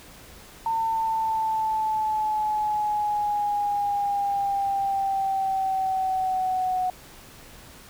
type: exponential sweep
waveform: sine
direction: down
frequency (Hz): 906 to 736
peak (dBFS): -22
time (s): 0.66-6.9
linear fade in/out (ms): 2
effects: pink hiss -47 dBFS RMS until 7.89 s